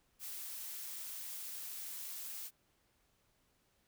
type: noise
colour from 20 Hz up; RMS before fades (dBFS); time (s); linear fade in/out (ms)
blue; -45; 0.19-2.51; 50
effects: pink hiss -75 dBFS RMS until 3.87 s